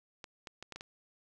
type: clicks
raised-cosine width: 0.2 ms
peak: -27 dBFS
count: 6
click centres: 0.242 / 0.472 / 0.626 / 0.723 / 0.76 / 0.809 s
effects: none